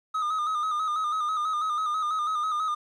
triangle tone with vibrato, 1242 Hz, D#6, 3 cents flat, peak -23 dBFS, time 0.14-2.75 s, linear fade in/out 10 ms, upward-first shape square, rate 6.1 Hz, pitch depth 46 cents each way, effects resampled to 24000 Hz + 10-bit

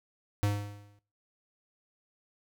square tone with exponential decay, 102.5 Hz, G#2, 22 cents flat, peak -24 dBFS, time 0.43-0.99 s, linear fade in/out 0 ms, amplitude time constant 120 ms, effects noise-tail reverb RT60 0.3 s tail -17 dB re dry

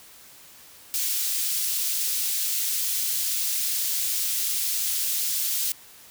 white high-pass noise, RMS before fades -26 dBFS, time 0.94-5.72 s, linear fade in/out 0 ms, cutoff 3600 Hz, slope 12 dB/octave, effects white hiss -49 dBFS RMS until 6.1 s

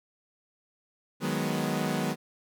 sawtooth chord, G# minor seventh, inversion second, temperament equal, 155.56 / 185 / 207.7 / 246.9 Hz, D#3 / F#3 / G#3 / B3, 0 / 0 / 0 / 0 cents, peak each -29 dBFS, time 1.2-2.16 s, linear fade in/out 50 ms, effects none

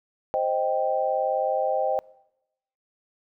sine chord, C minor, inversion none, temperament equal, 523.3 / 622.3 / 784 Hz, C5 / Eb5 / G5, 0 / 0 / 0 cents, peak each -26 dBFS, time 0.34-1.99 s, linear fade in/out 0 ms, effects noise-tail reverb RT60 0.9 s tail -23 dB re dry

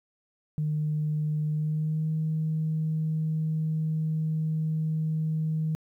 sine tone with pitch glide, 152.3 to 157.31 Hz, D#3 to D#3, -37 to +19 cents, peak -24 dBFS, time 0.58-5.75 s, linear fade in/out 0 ms, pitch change +56 cents, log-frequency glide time 1.51-2.09 s, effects tanh soft clip ceiling -20 dBFS + 11-bit

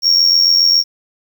triangle tone with amplitude modulation, 5540 Hz, F8, 15 cents flat, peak -3 dBFS, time 0.02-0.84 s, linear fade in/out 50 ms, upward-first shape sine, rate 87.3 Hz, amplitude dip 75%, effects tanh soft clip ceiling -2 dBFS + 7-bit

